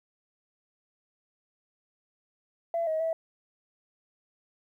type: tone with pitch steps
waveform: sine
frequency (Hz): 673 / 633 / 652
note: E5 / D#5 / E5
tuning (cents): +36 / +30 / -19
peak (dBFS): -25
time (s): 2.74-3.13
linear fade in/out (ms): 2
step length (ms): 130
effects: tanh soft clip ceiling -21 dBFS + 11-bit